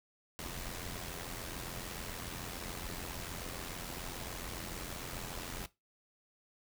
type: noise with amplitude modulation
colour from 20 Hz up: pink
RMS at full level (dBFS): -40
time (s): 0.39-5.66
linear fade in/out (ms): 0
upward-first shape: sine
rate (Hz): 86.9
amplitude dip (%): 60
effects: noise-tail reverb RT60 0.2 s tail -17 dB re dry